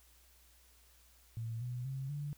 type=tone with pitch steps; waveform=sine; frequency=114 / 123.6 / 134.01 / 145.3 Hz; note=A#2 / B2 / C3 / D3; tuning=-38 / +2 / +42 / -18 cents; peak=-37 dBFS; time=1.37-2.33 s; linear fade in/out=0 ms; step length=240 ms; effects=added 60 Hz sine -65 dBFS peak until 2.37 s + white hiss -66 dBFS RMS until 2.37 s